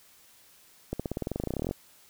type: accelerating click train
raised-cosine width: 2 ms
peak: -17 dBFS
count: 21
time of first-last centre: 0.93-1.711 s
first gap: 66 ms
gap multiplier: 0.94
effects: white hiss -58 dBFS RMS until 2.09 s